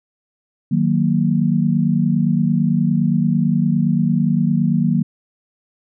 sine chord, D# minor, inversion none, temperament equal, 155.56 / 185 / 233.1 Hz, D#3 / F#3 / A#3, 0 / 0 / 0 cents, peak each -18 dBFS, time 0.71-5.03 s, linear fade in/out 10 ms, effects none

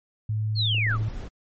sine tone with pitch glide, 107.7 to 108.89 Hz, A2 to A2, -37 to -18 cents, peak -23 dBFS, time 0.29-1.09 s, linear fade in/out 5 ms, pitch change +19 cents, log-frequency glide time 0.67-0.8 s
sine linear sweep, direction down, 4435 to 1046.5 Hz, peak -23 dBFS, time 0.55-0.98 s, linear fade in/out 50 ms
clicks, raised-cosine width 2 ms, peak -30 dBFS, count 4, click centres 0.747 / 0.783 / 0.868 / 0.899 s
brown noise, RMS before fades -35 dBFS, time 0.88-1.29 s, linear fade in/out 20 ms
effects MP3 32 kbps

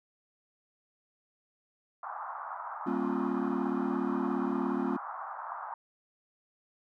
white band-pass noise, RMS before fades -40 dBFS, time 2.03-5.74 s, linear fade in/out 2 ms, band 730 to 1300 Hz, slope 48 dB/octave
triangle chord, G half-diminished seventh, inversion none, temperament equal with one note detuned, 196 / 233.1 / 270.2 / 349.2 Hz, G3 / Bb3 / Db4 / F4, 0 / 0 / -44 / 0 cents, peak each -35 / -32 / -31 / -33 dBFS, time 2.86-4.97 s, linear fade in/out 10 ms
effects none

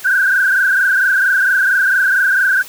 sine tone with frequency modulation, 1545 Hz, G6, 26 cents flat, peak -10 dBFS, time 0.04-2.63 s, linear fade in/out 20 ms, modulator 24.4 Hz, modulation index 3, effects white hiss -35 dBFS RMS until 2.68 s

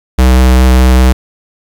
square tone with vibrato, 63.7 Hz, C2, 46 cents flat, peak -4 dBFS, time 0.18-1.13 s, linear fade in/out 10 ms, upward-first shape sine, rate 4.9 Hz, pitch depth 8 cents each way, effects 7-bit

